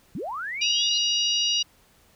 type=linear sweep; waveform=sine; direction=up; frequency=130.81 to 4200 Hz; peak=-29 dBFS; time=0.15-0.98 s; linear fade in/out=2 ms
type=harmonic tone; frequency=953 Hz; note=A#5; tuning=38 cents sharp; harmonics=3 / 4 / 5 / 6; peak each=-23 / -29 / -29 / -30 dBFS; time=0.61-1.63 s; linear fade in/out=10 ms
effects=pink hiss -59 dBFS RMS until 2.15 s